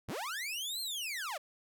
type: linear two-way sweep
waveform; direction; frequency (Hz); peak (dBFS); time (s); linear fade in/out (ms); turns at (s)
sawtooth; up then down; 43.65 to 4257 to 528; -33; 0.08-1.38; 10; 0.81
effects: none